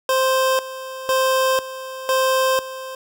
25% pulse tone with tremolo, 523.3 Hz, C5, in tune, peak -12 dBFS, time 0.09-2.95 s, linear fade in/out 2 ms, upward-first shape square, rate 1 Hz, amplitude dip 80%, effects none

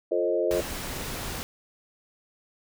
sine chord, F dominant seventh, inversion none, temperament equal with one note detuned, 349.2 / 440 / 528.7 / 622.3 Hz, F4 / A4 / C5 / Eb5, 0 / 0 / +18 / 0 cents, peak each -28 dBFS, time 0.11-0.61 s, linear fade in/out 10 ms
pink noise, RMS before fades -34 dBFS, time 0.51-1.43 s, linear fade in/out 0 ms
effects none

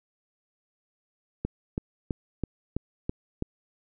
click train, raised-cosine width 3 ms, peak -15 dBFS, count 7, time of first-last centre 1.45-3.424 s, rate 3.04 Hz, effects none

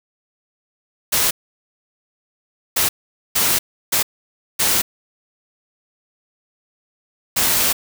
white noise bursts at uneven times, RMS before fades -17 dBFS, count 6, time 1.12-1.31 / 2.76-2.89 / 3.35-3.59 / 3.92-4.03 / 4.59-4.82 / 7.36-7.73 s, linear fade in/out 10 ms, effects none

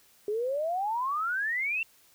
sine exponential sweep, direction up, 404.6 to 2746 Hz, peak -27 dBFS, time 0.28-1.83 s, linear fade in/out 2 ms, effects white hiss -61 dBFS RMS until 2.14 s

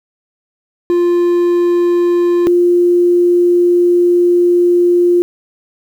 triangle / sine tone pair in turn, 349.2 / 351.2 Hz, F4 / F4, 0 / +10 cents, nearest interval unison, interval 10 cents, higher second, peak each -7 dBFS, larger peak neither, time 0.9-2.47 / 2.47-5.22 s, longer second, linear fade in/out 0 ms, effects 7-bit

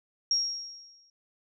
sine tone with exponential decay, 5588 Hz, F8, in tune, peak -21 dBFS, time 0.31-1.1 s, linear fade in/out 2 ms, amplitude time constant 170 ms, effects none

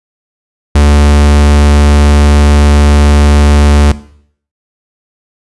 45% pulse tone, 73 Hz, D2, 10 cents flat, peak -3 dBFS, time 0.75-3.92 s, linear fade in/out 5 ms, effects noise-tail reverb RT60 0.6 s tail -17 dB re dry + resampled to 24000 Hz

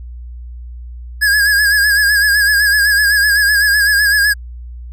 square tone with vibrato, 1661.2 Hz, G#6, in tune, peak -10 dBFS, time 1.21-4.34 s, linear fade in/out 20 ms, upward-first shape sine, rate 7.9 Hz, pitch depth 59 cents each way, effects added 60 Hz sine -27 dBFS peak until 4.92 s

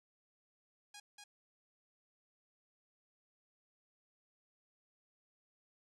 5% pulse tone with echo, 823 Hz, G#5, 16 cents flat, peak -38 dBFS, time 0.94-1 s, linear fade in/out 5 ms, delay 240 ms, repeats 1, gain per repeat -2 dB, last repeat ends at 1.24 s, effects low-pass 9000 Hz 12 dB/octave

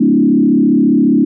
sine tone with frequency modulation, 261.3 Hz, C4, 2 cents flat, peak -7 dBFS, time 0-1.25 s, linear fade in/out 10 ms, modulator 34.7 Hz, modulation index 1.7, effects none

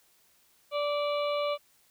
harmonic tone with a mistuned harmonic, 583 Hz, D5, 13 cents flat, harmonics 1 / 2 / 4 / 5 / 6 / 7, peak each -28 / -34 / -40 / -42 / -44 / -45 dBFS, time 0.71-1.58 s, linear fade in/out 50 ms, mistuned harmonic 7, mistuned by -22 cents, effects white hiss -65 dBFS RMS until 1.9 s

